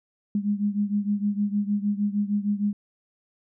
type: beating tone pair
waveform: sine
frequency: 203.2 / 209.7 Hz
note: G#3 / G#3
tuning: -38 / +17 cents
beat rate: 6.5 Hz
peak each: -24 / -27 dBFS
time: 0.35-2.73 s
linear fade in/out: 2 ms
effects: none